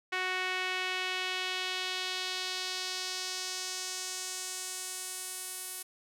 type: tone with band-pass filter sweep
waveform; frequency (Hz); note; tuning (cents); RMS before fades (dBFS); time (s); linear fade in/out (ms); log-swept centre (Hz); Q
sawtooth; 370; F#4; 0; -36; 0.12-5.83; 10; 2100 to 11000; 1.6
effects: none